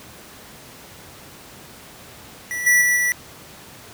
square tone with level steps, 1956 Hz, B6, 17 cents flat, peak -25 / -13 / -16 / -18 dBFS, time 2.51-3.12 s, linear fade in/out 0 ms, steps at 2.66 / 2.81 / 2.96 s, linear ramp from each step 10 ms, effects pink hiss -42 dBFS RMS until 3.93 s + high-pass 80 Hz 12 dB/octave

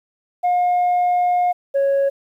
sine tone pair in turn, 715 / 552.7 Hz, F5 / C#5, +41 / -5 cents, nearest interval major third, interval 446 cents, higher first, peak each -12 dBFS, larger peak neither, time 0.43-1.53 / 1.74-2.1 s, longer first, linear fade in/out 20 ms, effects tanh soft clip ceiling -13 dBFS + 9-bit

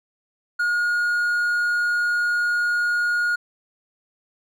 triangle tone, 1435 Hz, F6, 47 cents sharp, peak -17 dBFS, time 0.59-3.36 s, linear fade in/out 10 ms, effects none

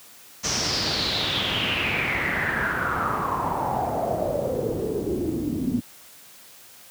pink noise with low-pass filter sweep, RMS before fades -25 dBFS, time 0.43-5.81 s, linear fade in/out 20 ms, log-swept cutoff 6100 to 240 Hz, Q 6.3, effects white hiss -48 dBFS RMS until 6.9 s + high-pass 80 Hz 12 dB/octave

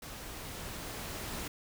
pink noise with level ramp, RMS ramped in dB -45 to -39 dBFS, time 0.02-1.48 s, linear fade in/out 5 ms, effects none

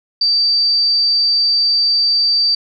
sine tone, 4646 Hz, D8, 20 cents flat, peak -11 dBFS, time 0.21-2.55 s, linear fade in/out 5 ms, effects none

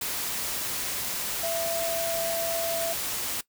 sine tone in noise, 668 Hz, E5, 23 cents sharp, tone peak -28 dBFS, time 1.43-2.93 s, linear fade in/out 5 ms, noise white, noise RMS -31 dBFS, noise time 0.01-3.41 s, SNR 0 dB, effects noise-tail reverb RT60 0.1 s tail -19 dB re dry

